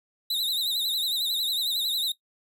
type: tone with vibrato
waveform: 45% pulse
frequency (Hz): 3839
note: B7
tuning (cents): -50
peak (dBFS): -24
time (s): 0.3-2.12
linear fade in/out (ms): 5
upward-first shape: triangle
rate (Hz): 11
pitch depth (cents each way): 120
effects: noise-tail reverb RT60 0.1 s tail -18 dB re dry